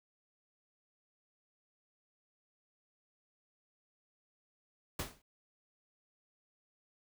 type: noise with exponential decay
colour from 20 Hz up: pink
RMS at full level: -34 dBFS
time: 4.99-5.22 s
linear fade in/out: 5 ms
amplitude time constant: 48 ms
effects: none